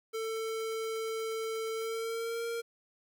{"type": "tone with pitch glide", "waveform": "square", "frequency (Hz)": [445.8, 464.2], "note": ["A4", "A#4"], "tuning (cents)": [23, -7], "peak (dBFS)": -34, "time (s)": [0.13, 2.62], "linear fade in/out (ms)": 20, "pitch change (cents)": 70, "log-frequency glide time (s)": [1.73, 2.45], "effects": ["11-bit"]}